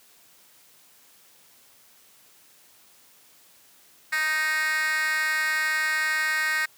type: tone with high-pass filter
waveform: 10% pulse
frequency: 311.1 Hz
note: D#4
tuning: in tune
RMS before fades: -25 dBFS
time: 4.12-6.66 s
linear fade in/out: 10 ms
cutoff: 1800 Hz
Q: 3.7
effects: white hiss -56 dBFS RMS until 6.77 s + high-pass 100 Hz 12 dB/octave